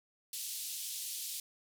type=band-pass noise; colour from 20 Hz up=white; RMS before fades=-41 dBFS; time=0.33-1.4 s; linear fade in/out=2 ms; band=3100 to 14000 Hz; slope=24 dB/octave; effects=none